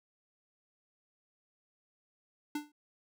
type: tone with exponential decay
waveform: square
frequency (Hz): 296.4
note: D4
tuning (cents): +16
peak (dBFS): -31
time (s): 2.55-2.72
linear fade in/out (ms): 5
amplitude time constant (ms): 36
effects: none